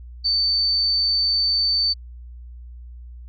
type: tone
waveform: sine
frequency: 4552 Hz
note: C#8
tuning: 45 cents sharp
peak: -17 dBFS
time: 0.24-1.94 s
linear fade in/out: 20 ms
effects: added 60 Hz sine -36 dBFS peak until 3.28 s